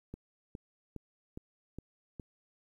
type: click train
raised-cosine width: 3 ms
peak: -29 dBFS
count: 6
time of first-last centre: 0.14-2.198 s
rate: 2.43 Hz
effects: 11-bit